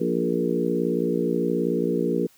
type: harmonic tone with a mistuned harmonic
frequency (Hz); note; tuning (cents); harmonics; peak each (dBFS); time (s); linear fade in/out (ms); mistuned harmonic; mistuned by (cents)
58.7; A#1; +13; 3 / 4 / 5 / 6 / 7 / 8; -28 / -28 / -28 / -28 / -28 / -28; 0-2.27; 10; 7; +25
effects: white hiss -57 dBFS RMS until 2.37 s